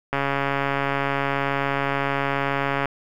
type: click train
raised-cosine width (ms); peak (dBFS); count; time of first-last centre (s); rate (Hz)
0.5; -8; 380; 0.13-2.857; 139
effects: 8-bit